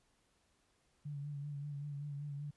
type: tone with vibrato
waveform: sine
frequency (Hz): 144.2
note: D3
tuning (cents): -31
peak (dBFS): -40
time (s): 1.05-2.51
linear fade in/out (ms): 10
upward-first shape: sine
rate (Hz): 5.2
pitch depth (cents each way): 40
effects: pink hiss -75 dBFS RMS until 2.56 s + resampled to 24000 Hz